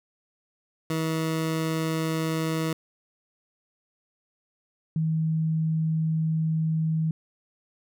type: tone pair in turn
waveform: 20% pulse / sine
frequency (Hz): 160.5 / 159.48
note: E3 / D#3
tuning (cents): -46 / +43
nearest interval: unison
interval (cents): 11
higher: first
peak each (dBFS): -20 / -22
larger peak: first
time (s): 0.9-2.73 / 4.96-7.11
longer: second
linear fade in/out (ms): 2
effects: none